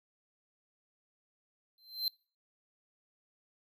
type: tone with exponential growth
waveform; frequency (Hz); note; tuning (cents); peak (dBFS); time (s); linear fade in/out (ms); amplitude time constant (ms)
square; 4109; C8; -32; -28; 1.78-2.08; 1; 65
effects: noise-tail reverb RT60 0.4 s tail -26 dB re dry